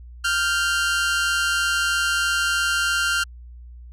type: tone pair together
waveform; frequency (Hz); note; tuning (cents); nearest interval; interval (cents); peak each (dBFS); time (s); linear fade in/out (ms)
sawtooth; 1396.9 / 1560; F6 / G6; 0 / -9; major second; 191; -17 / -21; 0.24-3.24; 10
effects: added 60 Hz sine -38 dBFS peak until 3.92 s + low-pass 10000 Hz 12 dB/octave